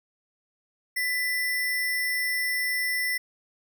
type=tone with sample-and-hold; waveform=sine; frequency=1991 Hz; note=B6; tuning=14 cents sharp; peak=-24 dBFS; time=0.96-3.18 s; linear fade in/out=10 ms; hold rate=7350 Hz; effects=none